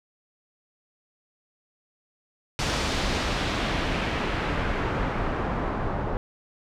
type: noise with low-pass filter sweep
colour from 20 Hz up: pink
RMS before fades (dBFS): -27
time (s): 2.59-6.17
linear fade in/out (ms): 0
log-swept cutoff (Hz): 5800 to 940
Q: 0.95
effects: none